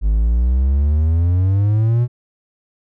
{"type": "exponential sweep", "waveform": "triangle", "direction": "up", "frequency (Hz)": [50.3, 123.47], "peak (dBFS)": -10, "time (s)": [0.01, 2.08], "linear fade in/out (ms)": 50, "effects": []}